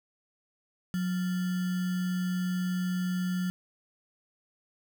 sine tone with sample-and-hold, 181.8 Hz, F#3, 30 cents flat, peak -27 dBFS, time 0.94-3.5 s, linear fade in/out 0 ms, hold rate 1575 Hz, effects none

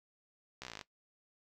slowing click train, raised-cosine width 0.2 ms, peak -26 dBFS, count 12, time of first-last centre 0.62-0.812 s, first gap 15 ms, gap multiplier 1.03, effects noise-tail reverb RT60 0.1 s tail -17 dB re dry

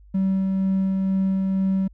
triangle tone with tremolo, 191.6 Hz, G3, 39 cents flat, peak -15 dBFS, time 0.14-1.88 s, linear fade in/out 10 ms, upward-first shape sine, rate 2.1 Hz, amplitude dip 25%, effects tanh soft clip ceiling -13 dBFS + added 50 Hz sine -46 dBFS peak until 1.93 s

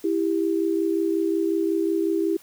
sine tone pair together, 329.6 / 395.1 Hz, E4 / G4, 0 / +14 cents, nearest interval minor third, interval 314 cents, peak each -22 / -24 dBFS, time 0.04-2.37 s, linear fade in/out 5 ms, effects white hiss -51 dBFS RMS until 2.42 s

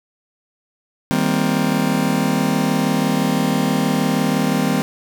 40% pulse chord, C minor seventh, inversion first, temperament just, 156.98 / 196.22 / 235.5 / 261.6 Hz, Eb3 / G3 / Bb3 / C4, +16 / +2 / +18 / 0 cents, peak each -22 / -20 / -22 / -20 dBFS, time 1.11-4.82 s, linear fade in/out 0 ms, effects 8-bit

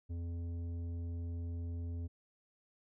triangle tone with tanh clipping, 85.2 Hz, F2, 42 cents flat, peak -39 dBFS, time 0.09-2.08 s, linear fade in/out 20 ms, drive 14 dB, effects none

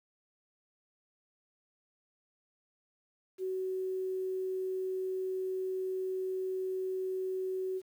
sine tone with quantisation, 375.2 Hz, F#4, 24 cents sharp, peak -32 dBFS, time 3.38-7.82 s, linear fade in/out 50 ms, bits 10, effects none

